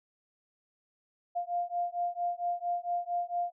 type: beating tone pair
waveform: sine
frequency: 698.5 / 702.9 Hz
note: F5 / F5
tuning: 0 / +11 cents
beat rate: 4.4 Hz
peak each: -33 / -33 dBFS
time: 1.35-3.52 s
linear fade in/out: 20 ms
effects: none